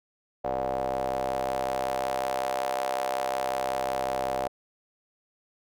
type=ring-modulated tone; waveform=sawtooth; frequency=65.41 Hz; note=C2; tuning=in tune; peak=-20 dBFS; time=0.44-4.48 s; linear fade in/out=10 ms; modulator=654 Hz; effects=none